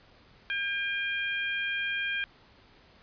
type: harmonic tone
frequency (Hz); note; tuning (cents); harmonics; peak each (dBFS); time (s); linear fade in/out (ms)
803; G5; +41; 2 / 3 / 4; -31 / -33 / -37; 0.5-2.24; 0
effects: pink hiss -58 dBFS RMS until 3.02 s + resampled to 11025 Hz